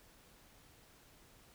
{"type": "silence", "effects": ["pink hiss -63 dBFS RMS until 1.54 s"]}